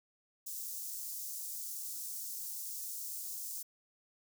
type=high-pass noise; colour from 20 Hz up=white; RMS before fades=-42 dBFS; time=0.46-3.63 s; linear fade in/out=10 ms; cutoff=5700 Hz; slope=24 dB/octave; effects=none